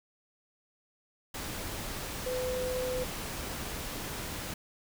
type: tone in noise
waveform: sine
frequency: 506 Hz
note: B4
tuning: 42 cents sharp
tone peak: -31 dBFS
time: 2.26-3.04 s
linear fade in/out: 5 ms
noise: pink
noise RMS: -38 dBFS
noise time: 1.34-4.54 s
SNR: +4 dB
effects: none